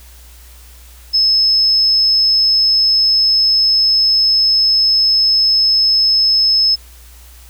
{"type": "tone", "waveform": "sine", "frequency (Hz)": 5200, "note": "E8", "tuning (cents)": -24, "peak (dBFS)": -9, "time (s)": [1.13, 6.76], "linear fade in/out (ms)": 20, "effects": ["added 60 Hz sine -38 dBFS peak until 7.49 s", "white hiss -44 dBFS RMS until 7.49 s"]}